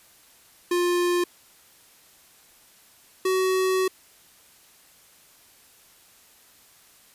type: tone pair in turn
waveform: square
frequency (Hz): 352.4 / 375.2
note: F4 / F#4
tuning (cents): +16 / +24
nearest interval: minor second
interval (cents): 108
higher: second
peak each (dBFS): -21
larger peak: neither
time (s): 0.71-1.24 / 3.25-3.88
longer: second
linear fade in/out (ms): 5
effects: white hiss -55 dBFS RMS until 7.14 s + resampled to 32000 Hz